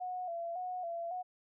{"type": "tone with vibrato", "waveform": "sine", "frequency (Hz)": 704, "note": "F5", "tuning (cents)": 14, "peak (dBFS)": -36, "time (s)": [0, 1.23], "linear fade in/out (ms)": 20, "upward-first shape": "square", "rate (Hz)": 1.8, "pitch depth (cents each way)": 64, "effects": []}